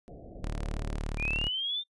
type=low-pass noise; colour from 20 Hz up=pink; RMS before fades=-46 dBFS; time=0.08-0.97 s; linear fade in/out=0 ms; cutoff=720 Hz; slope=96 dB/octave
type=tone; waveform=sawtooth; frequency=37.08 Hz; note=D1; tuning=17 cents sharp; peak=-28 dBFS; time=0.43-1.49 s; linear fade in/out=10 ms
type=linear sweep; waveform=sine; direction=up; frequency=2349 to 3623 Hz; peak=-29 dBFS; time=1.17-1.84 s; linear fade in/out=50 ms
effects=noise-tail reverb RT60 0.1 s tail -23 dB re dry + resampled to 24000 Hz